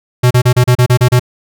square tone bursts, 124.1 Hz, B2, 9 cents sharp, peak -6 dBFS, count 9, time 0.23-1.196 s, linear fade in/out 10 ms, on 78 ms, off 33 ms, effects none

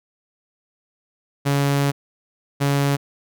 sawtooth tone pair in turn, 140.9 / 140.9 Hz, C#3 / C#3, +29 / +29 cents, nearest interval unison, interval 0 cents, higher neither, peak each -13 dBFS, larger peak neither, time 1.45-1.92 / 2.6-2.97 s, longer first, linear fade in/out 20 ms, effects none

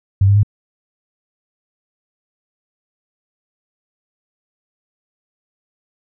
sine tone with pitch steps, 97.5 / 100.53 / 103.66 Hz, G2 / G2 / G#2, -9 / +44 / -3 cents, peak -8 dBFS, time 0.21-0.432 s, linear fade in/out 5 ms, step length 74 ms, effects none

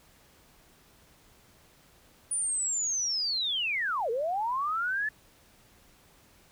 sine linear two-way sweep, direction down then up, 9500 to 434.2 to 1759 Hz, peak -27 dBFS, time 2.31-5.09 s, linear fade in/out 5 ms, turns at 4.1 s, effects pink hiss -60 dBFS RMS until 6.51 s

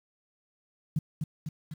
sine tone with echo, 153.9 Hz, D#3, 19 cents flat, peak -23 dBFS, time 0.96-0.99 s, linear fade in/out 5 ms, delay 250 ms, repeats 3, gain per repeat -4 dB, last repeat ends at 1.74 s, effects 9-bit

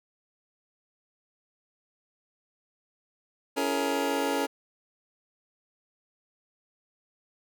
25% pulse chord, A# half-diminished seventh, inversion first, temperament just, 279.7 / 335.6 / 419.5 / 466.2 Hz, C#4 / E4 / G#4 / A#4, +16 / +31 / +17 / 0 cents, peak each -26 / -32 / -29 / -28 dBFS, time 3.56-4.47 s, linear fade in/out 20 ms, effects none

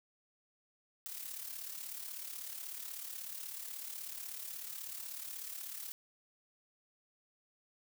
blue noise with amplitude modulation, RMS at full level -42 dBFS, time 1.06-5.92 s, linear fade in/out 0 ms, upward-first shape sine, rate 36.3 Hz, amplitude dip 60%, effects none

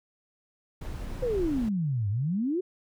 brown noise, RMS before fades -35 dBFS, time 0.81-1.69 s, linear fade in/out 5 ms
sine exponential two-way sweep, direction down then up, 523.3 to 96.8 to 385.4 Hz, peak -25 dBFS, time 1.22-2.61 s, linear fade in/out 10 ms, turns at 2.09 s
effects none

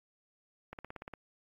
click train, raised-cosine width 0.5 ms, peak -28 dBFS, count 8, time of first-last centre 0.73-1.137 s, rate 17.2 Hz, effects AAC 48 kbps

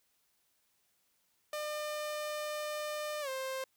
sawtooth tone with pitch glide, 602 to 527.1 Hz, D5 to C5, +43 to +13 cents, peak -32 dBFS, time 1.53-3.64 s, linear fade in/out 2 ms, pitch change -230 cents, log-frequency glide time 3.21-3.29 s, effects white hiss -75 dBFS RMS until 3.76 s

